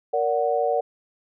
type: chord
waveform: sine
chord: Bb augmented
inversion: none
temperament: equal with one note detuned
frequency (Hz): 466.2 / 578.2 / 740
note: Bb4 / D5 / F#5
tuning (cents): 0 / -27 / 0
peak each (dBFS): -24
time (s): 0.13-0.81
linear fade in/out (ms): 10
effects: none